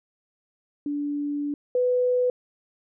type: tone pair in turn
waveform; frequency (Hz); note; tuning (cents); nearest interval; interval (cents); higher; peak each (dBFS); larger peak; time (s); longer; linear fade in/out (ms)
sine; 290 / 497.7; D4 / B4; -22 / +13; major sixth; 935; second; -25 / -19; second; 0.86-1.54 / 1.75-2.3; first; 2
effects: none